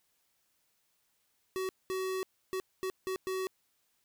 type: tone bursts at uneven times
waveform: square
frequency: 376.4 Hz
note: F#4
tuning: 30 cents sharp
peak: -33 dBFS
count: 6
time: 1.56-1.69 / 1.9-2.23 / 2.53-2.6 / 2.83-2.9 / 3.07-3.16 / 3.27-3.47 s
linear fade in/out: 0 ms
effects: white hiss -75 dBFS RMS until 4.04 s